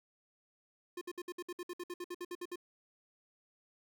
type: tone bursts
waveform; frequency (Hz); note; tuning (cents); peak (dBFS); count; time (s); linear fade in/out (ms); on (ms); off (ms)
square; 353.8; F4; +23; -40; 16; 0.97-2.558; 5; 43; 60
effects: none